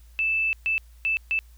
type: tone bursts at uneven times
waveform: sine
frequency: 2637 Hz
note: E7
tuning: in tune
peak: -21 dBFS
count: 4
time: 0.19-0.53 / 0.66-0.78 / 1.05-1.17 / 1.31-1.39 s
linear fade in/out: 0 ms
effects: added 58 Hz sine -47 dBFS peak until 1.57 s + white hiss -62 dBFS RMS until 1.57 s